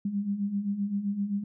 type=beating tone pair; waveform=sine; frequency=196 / 203.7 Hz; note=G3 / G#3; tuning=0 / -33 cents; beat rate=7.7 Hz; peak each=-34 / -28 dBFS; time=0.05-1.44 s; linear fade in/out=5 ms; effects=none